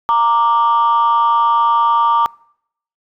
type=tone pair together; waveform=sine; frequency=927.7 / 1177 Hz; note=A#5 / D6; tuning=-9 / +3 cents; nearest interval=major third; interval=412 cents; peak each=-12 dBFS; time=0.09-2.26 s; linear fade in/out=0 ms; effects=noise-tail reverb RT60 0.7 s tail -25 dB re dry + tanh soft clip ceiling -6 dBFS